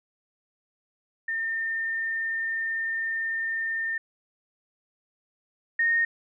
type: tone pair in turn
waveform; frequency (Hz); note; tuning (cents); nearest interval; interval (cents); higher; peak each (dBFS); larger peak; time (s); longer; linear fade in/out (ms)
sine; 1811 / 1845.9; A6 / A#6; +49 / -18; unison; 33; second; -26 / -20; second; 1.28-3.98 / 5.79-6.05; first; 5
effects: none